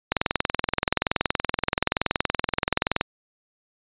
click train, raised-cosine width 0.3 ms, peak -4 dBFS, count 62, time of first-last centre 0.12-3.011 s, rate 21.1 Hz, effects resampled to 8000 Hz

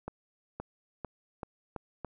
accelerating click train, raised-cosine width 1 ms, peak -23 dBFS, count 6, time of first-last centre 0.08-2.047 s, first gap 520 ms, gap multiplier 0.86, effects none

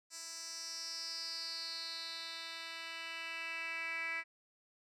10% pulse tone with band-pass filter sweep, 329.6 Hz, E4, in tune, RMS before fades -43 dBFS, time 0.1-4.24 s, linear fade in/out 50 ms, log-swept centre 6700 to 2200 Hz, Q 5.4, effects none

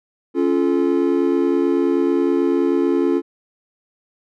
triangle chord, Db augmented, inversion none, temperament just, 277.2 / 346.5 / 433.1 Hz, Db4 / F4 / A4, 0 / -14 / -27 cents, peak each -17 / -16 / -20 dBFS, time 0.34-3.22 s, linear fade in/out 50 ms, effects none

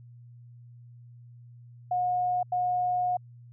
sine tone bursts at uneven times, 722 Hz, F#5, 43 cents flat, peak -24 dBFS, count 2, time 1.91-2.43 / 2.52-3.17 s, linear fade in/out 5 ms, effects added 120 Hz sine -47 dBFS peak until 3.52 s

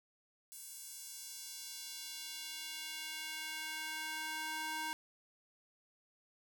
square tone with high-pass filter sweep, 312.6 Hz, D#4, 8 cents sharp, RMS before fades -44 dBFS, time 0.52-4.93 s, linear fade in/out 0 ms, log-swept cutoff 8600 to 970 Hz, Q 1.1, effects none

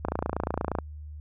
click train, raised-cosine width 1 ms, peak -13 dBFS, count 22, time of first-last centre 0.05-0.787 s, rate 28.5 Hz, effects added 75 Hz sine -38 dBFS peak until 1.2 s

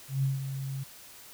sine tone with ADSR envelope, 135.4 Hz, C#3, 40 cents flat, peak -23 dBFS, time 0.08-0.84 s, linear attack 150 ms, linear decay 160 ms, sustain -9 dB, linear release 13 ms, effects white hiss -50 dBFS RMS until 1.33 s

